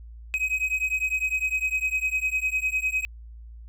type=beating tone pair; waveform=triangle; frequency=2525 / 2534.9 Hz; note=D#7 / D#7; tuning=+25 / +32 cents; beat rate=9.9 Hz; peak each=-25 / -25 dBFS; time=0.34-3.05 s; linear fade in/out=0 ms; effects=added 57 Hz sine -40 dBFS peak until 3.68 s